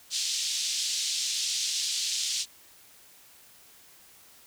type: band-pass noise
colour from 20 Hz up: pink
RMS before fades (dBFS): -30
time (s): 0.1-2.46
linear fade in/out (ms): 50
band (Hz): 3500 to 7500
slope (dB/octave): 24
effects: white hiss -55 dBFS RMS until 4.46 s